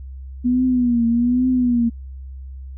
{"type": "tone with vibrato", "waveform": "sine", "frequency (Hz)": 243.5, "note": "B3", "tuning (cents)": -24, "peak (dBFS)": -14, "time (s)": [0.44, 1.9], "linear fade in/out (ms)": 20, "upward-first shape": "triangle", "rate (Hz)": 1.2, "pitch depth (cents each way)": 100, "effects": ["added 66 Hz sine -31 dBFS peak until 2.77 s"]}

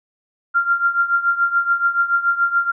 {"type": "tone with tremolo", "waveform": "sine", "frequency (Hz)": 1388, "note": "F6", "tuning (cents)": -11, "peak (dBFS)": -11, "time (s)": [0.54, 2.72], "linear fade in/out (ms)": 20, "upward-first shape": "triangle", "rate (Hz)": 7, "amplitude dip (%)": 85, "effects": []}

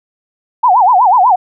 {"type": "tone with vibrato", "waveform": "sine", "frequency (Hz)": 853, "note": "G#5", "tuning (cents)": 46, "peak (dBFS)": -5, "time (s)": [0.63, 1.36], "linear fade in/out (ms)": 10, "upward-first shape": "sine", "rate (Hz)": 8.1, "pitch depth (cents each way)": 300, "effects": []}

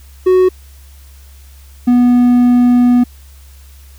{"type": "tone pair in turn", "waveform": "triangle", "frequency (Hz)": [369.9, 244.9], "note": ["F#4", "B3"], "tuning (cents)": [0, -14], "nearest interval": "perfect fifth", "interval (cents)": 714, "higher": "first", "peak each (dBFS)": -4, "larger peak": "neither", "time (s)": [[0.26, 0.49], [1.87, 3.04]], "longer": "second", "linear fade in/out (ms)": 10, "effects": ["added 68 Hz sine -36 dBFS peak until 3.98 s", "white hiss -47 dBFS RMS until 3.98 s"]}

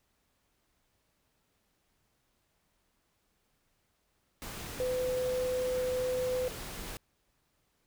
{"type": "tone in noise", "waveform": "sine", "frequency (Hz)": 506, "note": "B4", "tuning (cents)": 42, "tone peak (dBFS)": -29, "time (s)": [4.8, 6.48], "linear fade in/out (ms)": 0, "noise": "pink", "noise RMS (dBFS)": -42, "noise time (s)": [4.42, 6.97], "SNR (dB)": 10, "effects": ["pink hiss -75 dBFS RMS until 7.86 s"]}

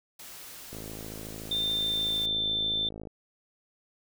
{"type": "noise", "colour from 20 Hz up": "white", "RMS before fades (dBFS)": -45, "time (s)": [0.19, 2.26], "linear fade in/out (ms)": 5}
{"type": "click train", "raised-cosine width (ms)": 2, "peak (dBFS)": -28, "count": 127, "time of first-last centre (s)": [0.73, 3.072], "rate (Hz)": 53.8}
{"type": "tone with pitch glide", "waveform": "sine", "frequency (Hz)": [3593, 3552], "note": ["A7", "A7"], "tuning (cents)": [36, 16], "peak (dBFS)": -26, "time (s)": [1.51, 2.89], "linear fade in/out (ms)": 5, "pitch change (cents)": -20, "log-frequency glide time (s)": [1.69, 2.44]}
{"effects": []}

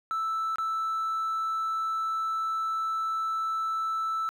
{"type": "tone with dropouts", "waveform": "triangle", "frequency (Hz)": 1318.5, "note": "E6", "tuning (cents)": 0, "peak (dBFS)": -24, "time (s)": [0.11, 4.29], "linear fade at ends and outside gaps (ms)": 0, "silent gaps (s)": [0.558, 0.584], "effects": ["tanh soft clip ceiling -22 dBFS", "11-bit"]}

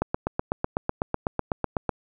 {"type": "click train", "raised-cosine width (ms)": 1, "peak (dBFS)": -9, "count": 16, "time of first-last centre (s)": [0.02, 1.893], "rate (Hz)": 8.01, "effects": []}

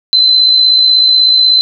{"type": "tone with amplitude modulation", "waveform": "sine", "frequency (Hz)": 4055, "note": "B7", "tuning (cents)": 45, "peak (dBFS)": -3, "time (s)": [0.13, 1.61], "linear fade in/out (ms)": 0, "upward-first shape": "sine", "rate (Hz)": 56.3, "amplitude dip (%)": 40, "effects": []}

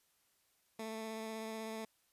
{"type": "tone with vibrato", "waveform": "15% pulse", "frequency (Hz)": 221.1, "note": "A3", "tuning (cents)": 9, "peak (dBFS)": -35, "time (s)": [0.79, 1.85], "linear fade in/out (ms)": 5, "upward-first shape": "sine", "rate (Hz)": 16, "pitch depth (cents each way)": 14, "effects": ["white hiss -75 dBFS RMS until 2.12 s", "resampled to 32000 Hz"]}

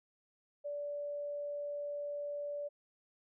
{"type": "tone", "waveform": "sine", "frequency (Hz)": 580, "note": "D5", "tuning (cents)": -22, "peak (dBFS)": -37, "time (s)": [0.64, 2.69], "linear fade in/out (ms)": 20, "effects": []}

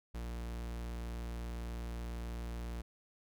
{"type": "tone", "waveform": "45% pulse", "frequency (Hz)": 58.3, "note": "A#1", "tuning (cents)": 1, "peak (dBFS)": -39, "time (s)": [0.14, 2.82], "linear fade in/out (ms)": 10, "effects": []}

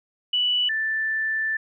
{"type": "tone pair in turn", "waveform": "sine", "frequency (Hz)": [2960, 1764.6], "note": ["F#7", "A6"], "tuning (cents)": [0, 5], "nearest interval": "major sixth", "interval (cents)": 895, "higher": "first", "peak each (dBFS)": [-19, -22], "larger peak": "first", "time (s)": [[0.33, 0.69], [0.69, 1.57]], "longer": "second", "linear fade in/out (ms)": 5, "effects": []}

